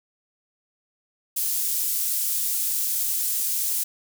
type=high-pass noise; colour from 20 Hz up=pink; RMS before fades=-25 dBFS; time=1.36-3.84 s; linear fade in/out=10 ms; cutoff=10000 Hz; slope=12 dB/octave; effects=none